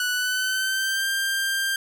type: tone with pitch glide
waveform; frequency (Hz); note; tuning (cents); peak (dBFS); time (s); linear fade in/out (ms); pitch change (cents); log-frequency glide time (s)
sawtooth; 1480 to 1586.2; F#6 to G6; 0 to +20; -19; 0-1.76; 2; +120; 0.11-1.08
effects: none